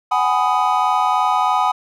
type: chord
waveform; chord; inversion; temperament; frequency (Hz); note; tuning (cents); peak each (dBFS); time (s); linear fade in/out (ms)
triangle; G# minor seventh; third; just; 747.5 / 830.6 / 996.7 / 1245.9; F#5 / G#5 / B5 / D#6; +17 / 0 / +16 / +2; -18; 0.11-1.72; 10
effects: none